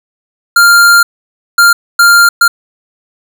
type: tone bursts at uneven times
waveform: square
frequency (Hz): 1396.9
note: F6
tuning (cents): 0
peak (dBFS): -3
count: 4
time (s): 0.56-1.03 / 1.58-1.73 / 1.99-2.29 / 2.41-2.48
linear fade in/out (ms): 5
effects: none